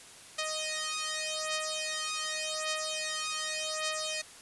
5% pulse beating tone pair, 622.3 / 623.16 Hz, D#5 / D#5, 0 / +3 cents, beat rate 0.86 Hz, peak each -24 dBFS, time 0.38-4.22 s, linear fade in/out 10 ms, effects white hiss -51 dBFS RMS until 4.41 s + resampled to 24000 Hz

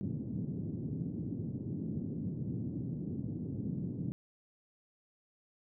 pink band-pass noise, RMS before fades -38 dBFS, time 0.01-4.12 s, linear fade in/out 0 ms, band 110 to 290 Hz, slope 24 dB/octave, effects none

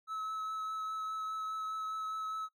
triangle tone with vibrato, 1295 Hz, E6, 31 cents flat, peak -34 dBFS, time 0.07-2.49 s, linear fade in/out 50 ms, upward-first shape triangle, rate 4.9 Hz, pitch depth 15 cents each way, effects noise-tail reverb RT60 0.1 s tail -21 dB re dry

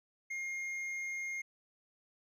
sine tone with hard clipping, 2131 Hz, C7, 31 cents sharp, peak -38 dBFS, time 0.3-1.42 s, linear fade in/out 10 ms, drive 5 dB, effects none

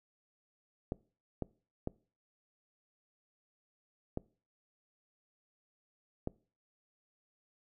clicks, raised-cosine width 2 ms, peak -21 dBFS, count 5, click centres 0.921 / 1.423 / 1.874 / 4.174 / 6.274 s, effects noise-tail reverb RT60 0.4 s tail -23 dB re dry

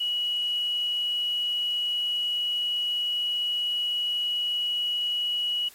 sine tone, 2925 Hz, F#7, 21 cents flat, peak -24 dBFS, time 0-5.69 s, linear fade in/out 10 ms, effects white hiss -51 dBFS RMS until 5.74 s + MP3 64 kbps

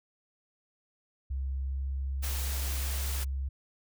sine tone with pitch glide, 66.9 to 67.44 Hz, C2 to C#2, +39 to -47 cents, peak -30 dBFS, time 1.3-3.49 s, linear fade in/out 10 ms, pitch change +14 cents, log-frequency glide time 1.64-1.78 s
white noise, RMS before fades -38 dBFS, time 2.22-3.25 s, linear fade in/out 20 ms
effects none

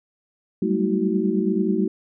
sine tone cluster, 191.5 / 200.7 / 222.9 / 322.6 / 375.9 Hz, G3 / G3 / A3 / E4 / F#4, -40 / +41 / +23 / -37 / +27 cents, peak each -25 dBFS, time 0.62-1.88 s, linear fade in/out 5 ms, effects none

